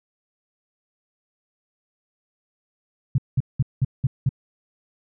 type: tone bursts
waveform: sine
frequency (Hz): 130.81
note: C3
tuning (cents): 0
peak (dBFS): -15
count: 6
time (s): 3.15-4.292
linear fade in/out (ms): 5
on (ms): 32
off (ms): 190
effects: none